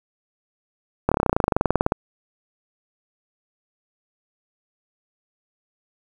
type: slowing click train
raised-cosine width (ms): 1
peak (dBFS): -3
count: 22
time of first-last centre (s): 1.09-1.921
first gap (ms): 26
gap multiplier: 1.04
effects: 7-bit